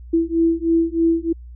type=beating tone pair; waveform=sine; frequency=329.6 / 332.8 Hz; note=E4 / E4; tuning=0 / +17 cents; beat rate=3.2 Hz; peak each=-18 dBFS; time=0.13-1.33 s; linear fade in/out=10 ms; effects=added 60 Hz sine -35 dBFS peak until 1.55 s